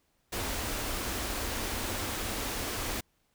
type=band-stop noise; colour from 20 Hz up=pink; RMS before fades=-34 dBFS; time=0.32-3.01 s; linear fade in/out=10 ms; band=120 to 190 Hz; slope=96 dB/octave; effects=pink hiss -73 dBFS RMS until 3.34 s